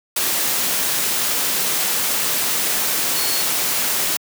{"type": "tone in noise", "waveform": "sine", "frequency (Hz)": 4354, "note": "C#8", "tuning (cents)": -32, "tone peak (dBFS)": -25, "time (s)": [3.16, 3.42], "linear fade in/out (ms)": 5, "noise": "white", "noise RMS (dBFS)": -20, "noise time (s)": [0.16, 4.17], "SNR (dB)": -8, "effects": ["high-pass 150 Hz 12 dB/octave"]}